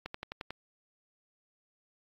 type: slowing click train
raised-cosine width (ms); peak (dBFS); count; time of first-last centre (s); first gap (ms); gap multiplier
0.3; -22; 6; 0.06-0.506; 84; 1.03
effects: AAC 48 kbps